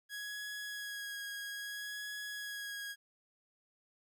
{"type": "tone with vibrato", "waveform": "sawtooth", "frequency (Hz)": 1661.2, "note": "G#6", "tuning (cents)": 0, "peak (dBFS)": -37, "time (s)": [0.09, 2.96], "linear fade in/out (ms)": 50, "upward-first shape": "sine", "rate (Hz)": 0.61, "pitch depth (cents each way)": 17, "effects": ["13-bit"]}